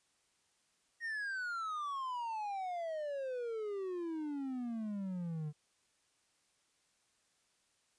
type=exponential sweep; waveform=triangle; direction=down; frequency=1882 to 146.83 Hz; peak=-35 dBFS; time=1-5.53 s; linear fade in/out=50 ms; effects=white hiss -75 dBFS RMS until 7.98 s + resampled to 22050 Hz